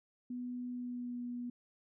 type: tone with pitch glide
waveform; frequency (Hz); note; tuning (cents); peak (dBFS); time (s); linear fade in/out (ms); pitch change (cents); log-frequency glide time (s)
sine; 246.9 to 243.2; B3 to B3; 0 to -26; -38; 0.3-1.5; 5; -26; 0.71-1.21
effects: none